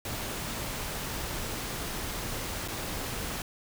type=noise with dropouts; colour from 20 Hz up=pink; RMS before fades=-35 dBFS; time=0.05-3.42 s; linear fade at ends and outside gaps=2 ms; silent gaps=2.678-2.683 s; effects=none